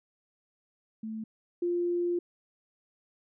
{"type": "tone pair in turn", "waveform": "sine", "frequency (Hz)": [220, 349.2], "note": ["A3", "F4"], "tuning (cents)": [0, 0], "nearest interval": "minor sixth", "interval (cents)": 800, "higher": "second", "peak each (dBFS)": [-34, -26], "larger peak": "second", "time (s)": [[1.03, 1.24], [1.62, 2.19]], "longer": "second", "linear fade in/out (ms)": 5, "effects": []}